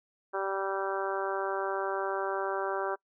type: harmonic tone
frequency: 194.3 Hz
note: G3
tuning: 15 cents flat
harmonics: 2 / 3 / 4 / 5 / 6 / 7 / 8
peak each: -34 / -36 / -37 / -38 / -39 / -39 / -40 dBFS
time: 0.33-2.96 s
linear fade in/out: 20 ms
effects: noise-tail reverb RT60 0.1 s tail -25 dB re dry

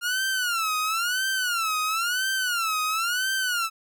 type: tone with vibrato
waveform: sawtooth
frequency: 1396.9 Hz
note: F6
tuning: in tune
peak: -20 dBFS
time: 0.01-3.7 s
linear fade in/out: 50 ms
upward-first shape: sine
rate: 0.98 Hz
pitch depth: 190 cents each way
effects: none

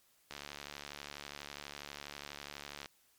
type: click train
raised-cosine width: 0.2 ms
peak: -26 dBFS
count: 185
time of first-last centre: 0.31-2.858 s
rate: 72.2 Hz
effects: white hiss -70 dBFS RMS until 3.18 s + MP3 96 kbps

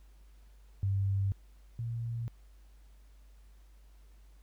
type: tone pair in turn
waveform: sine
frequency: 98 / 116.54 Hz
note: G2 / A#2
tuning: 0 / 0 cents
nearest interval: minor third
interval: 300 cents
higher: second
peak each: -27 / -33 dBFS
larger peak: first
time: 0.83-1.32 / 1.79-2.28 s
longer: neither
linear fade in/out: 0 ms
effects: added 50 Hz sine -54 dBFS peak until 4.42 s + pink hiss -70 dBFS RMS until 4.42 s

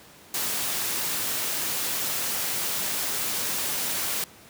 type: noise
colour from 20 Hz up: white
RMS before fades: -28 dBFS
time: 0.34-4.24 s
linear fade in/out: 2 ms
effects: pink hiss -50 dBFS RMS until 4.49 s + high-pass 100 Hz 12 dB/octave

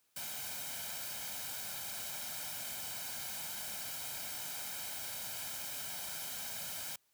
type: noise with comb filter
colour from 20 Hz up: white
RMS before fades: -42 dBFS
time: 0.16-6.96 s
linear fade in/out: 5 ms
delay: 1.3 ms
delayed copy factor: +0.65
effects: white hiss -75 dBFS RMS until 7.13 s + high-pass 80 Hz 12 dB/octave

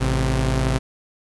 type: tone pair together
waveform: sawtooth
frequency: 54.56 / 130.81 Hz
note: A1 / C3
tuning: -14 / 0 cents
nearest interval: octave + minor third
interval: 1514 cents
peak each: -17 dBFS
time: 0-0.79 s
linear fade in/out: 20 ms
effects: resampled to 24000 Hz + 9-bit

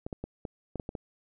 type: clicks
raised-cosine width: 2 ms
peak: -22 dBFS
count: 8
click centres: 0.065 / 0.128 / 0.24 / 0.452 / 0.757 / 0.798 / 0.891 / 0.952 s
effects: none

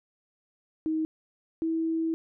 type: tone pair in turn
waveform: sine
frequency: 315.9 / 325.2 Hz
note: D#4 / E4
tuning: +26 / -23 cents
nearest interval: minor second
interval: 51 cents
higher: second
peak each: -25 dBFS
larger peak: neither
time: 0.86-1.05 / 1.62-2.14 s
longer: second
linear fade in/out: 0 ms
effects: none

